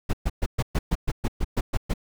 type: noise bursts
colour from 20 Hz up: brown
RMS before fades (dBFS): -22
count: 12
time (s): 0.09-1.938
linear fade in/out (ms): 10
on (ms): 44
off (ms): 120
effects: none